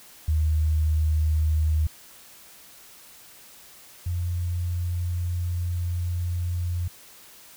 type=tone pair in turn; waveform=sine; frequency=77.78 / 87.56 Hz; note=D#2 / F2; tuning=0 / +5 cents; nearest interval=major second; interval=205 cents; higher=second; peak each=-19 / -24 dBFS; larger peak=first; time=0.28-1.87 / 4.06-6.88 s; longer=second; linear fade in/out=5 ms; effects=white hiss -49 dBFS RMS until 7.56 s

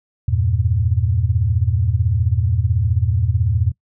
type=chord; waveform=sine; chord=E diminished; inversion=none; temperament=equal; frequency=82.41 / 98 / 116.54 Hz; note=E2 / G2 / Bb2; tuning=0 / 0 / 0 cents; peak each=-19 dBFS; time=0.28-3.72 s; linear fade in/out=5 ms; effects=noise-tail reverb RT60 0.1 s tail -22 dB re dry

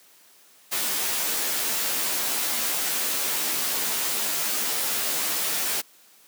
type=noise with comb filter; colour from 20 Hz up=white; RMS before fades=-26 dBFS; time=0.71-5.82 s; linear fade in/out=20 ms; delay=13 ms; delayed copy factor=+0.9; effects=white hiss -55 dBFS RMS until 6.27 s + high-pass 200 Hz 12 dB/octave

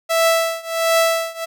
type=tone with tremolo; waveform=sawtooth; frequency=659.3 Hz; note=E5; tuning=in tune; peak=-8 dBFS; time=0.09-1.46 s; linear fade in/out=20 ms; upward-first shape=triangle; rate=1.4 Hz; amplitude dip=95%; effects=none

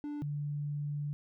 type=tone pair in turn; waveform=triangle / sine; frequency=293.7 / 146.09 Hz; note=D4 / D3; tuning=0 / -9 cents; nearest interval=octave; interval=1209 cents; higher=first; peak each=-34 / -33 dBFS; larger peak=second; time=0.04-0.22 / 0.22-1.13 s; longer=second; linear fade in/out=0 ms; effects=none

